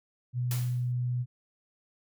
sine tone, 123.47 Hz, B2, in tune, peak -27 dBFS, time 0.33-1.26 s, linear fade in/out 50 ms
white noise with exponential decay, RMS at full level -35 dBFS, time 0.51-0.92 s, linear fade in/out 1 ms, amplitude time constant 88 ms
effects none

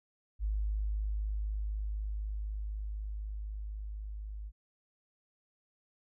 sine tone with level ramp, 52 Hz, G#1, 3 cents sharp, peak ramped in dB -29 to -39 dBFS, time 0.39-4.52 s, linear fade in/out 50 ms, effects none

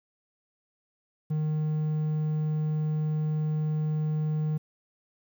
triangle tone, 153.9 Hz, D#3, 19 cents flat, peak -23 dBFS, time 1.3-4.58 s, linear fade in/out 10 ms, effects 10-bit

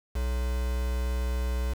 triangle tone with quantisation, 61.74 Hz, B1, in tune, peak -24 dBFS, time 0.15-1.74 s, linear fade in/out 10 ms, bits 6, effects none

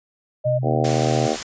sine tone, 614 Hz, D#5, 23 cents flat, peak -18 dBFS, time 0.44-0.59 s, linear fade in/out 20 ms
sine tone with pitch glide, 128 to 126.97 Hz, C3 to B2, -38 to +48 cents, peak -21 dBFS, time 0.45-1.28 s, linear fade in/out 20 ms, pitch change -14 cents, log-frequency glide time 0.64-1.08 s
harmonic tone, 77.3 Hz, D#2, 11 cents flat, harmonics 3 / 4 / 5 / 6 / 7 / 8 / 9 / 10, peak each -27 / -27 / -27 / -27 / -27 / -27 / -27 / -27 dBFS, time 0.62-1.37 s, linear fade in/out 50 ms
white noise, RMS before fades -28 dBFS, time 0.84-1.43 s, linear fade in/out 5 ms
effects resampled to 16000 Hz

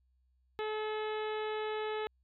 harmonic tone, 430 Hz, A4, 40 cents flat, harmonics 1 / 2 / 3 / 4 / 5 / 6 / 7 / 8 / 9, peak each -35 / -41 / -45 / -47 / -49 / -51 / -52 / -53 / -54 dBFS, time 0.59-2.07 s, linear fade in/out 0 ms, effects added 63 Hz sine -69 dBFS peak until 2.23 s

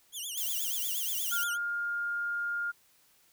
15% pulse tone with vibrato, 3136 Hz, G7, in tune, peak -29 dBFS, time 0.12-1.58 s, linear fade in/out 50 ms, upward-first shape triangle, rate 8.4 Hz, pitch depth 220 cents each way
violet noise, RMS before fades -34 dBFS, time 0.37-1.44 s, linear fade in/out 5 ms
sine tone, 1411 Hz, F6, 17 cents sharp, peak -30 dBFS, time 1.31-2.72 s, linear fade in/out 20 ms
effects white hiss -65 dBFS RMS until 3.32 s

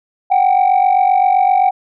sine tone pair together, 740 / 787.7 Hz, F#5 / G5, 0 / +8 cents, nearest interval minor second, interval 108 cents, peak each -10 dBFS, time 0.3-1.71 s, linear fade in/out 20 ms, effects tanh soft clip ceiling -6 dBFS

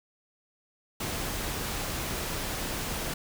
pink noise, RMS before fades -33 dBFS, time 1-3.14 s, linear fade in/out 5 ms, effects none

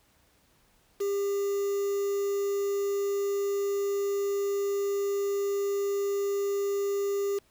triangle tone with quantisation, 400 Hz, G4, 35 cents sharp, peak -24 dBFS, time 1-7.39 s, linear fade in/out 10 ms, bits 7, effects pink hiss -65 dBFS RMS until 7.5 s

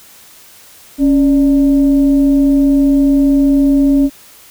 sine tone with frequency modulation, 277.5 Hz, C#4, 2 cents sharp, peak -7 dBFS, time 0.98-4.1 s, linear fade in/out 50 ms, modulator 315 Hz, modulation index 0.32, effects white hiss -41 dBFS RMS until 4.5 s

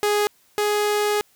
sawtooth tone pair in turn, 415.3 / 416.8 Hz, G#4 / G#4, 0 / +6 cents, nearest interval unison, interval 6 cents, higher second, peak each -14 / -15 dBFS, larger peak first, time 0.03-0.27 / 0.58-1.21 s, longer second, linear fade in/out 0 ms, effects white hiss -59 dBFS RMS until 1.35 s

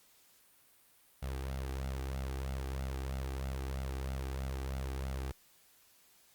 sawtooth tone with flanger, 66.4 Hz, C2, 26 cents sharp, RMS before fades -38 dBFS, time 1.22-5.32 s, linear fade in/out 10 ms, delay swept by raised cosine 1.4 to 2.6 ms, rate 3.1 Hz, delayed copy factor +0.55, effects white hiss -65 dBFS RMS until 6.34 s + Opus 48 kbps

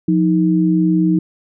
sine tone pair together, 176.96 / 315.3 Hz, F3 / D#4, +23 / +23 cents, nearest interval minor seventh, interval 1000 cents, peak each -14 dBFS, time 0.08-1.19 s, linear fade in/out 5 ms, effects none

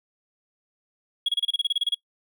triangle tone bursts, 3322 Hz, G#7, in tune, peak -17 dBFS, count 13, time 1.26-1.946 s, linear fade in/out 5 ms, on 26 ms, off 29 ms, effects noise-tail reverb RT60 0.1 s tail -24 dB re dry + tanh soft clip ceiling -15 dBFS

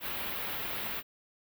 white band-stop noise, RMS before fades -36 dBFS, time 0-1.03 s, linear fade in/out 50 ms, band 3500 to 15000 Hz, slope 24 dB/octave, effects none

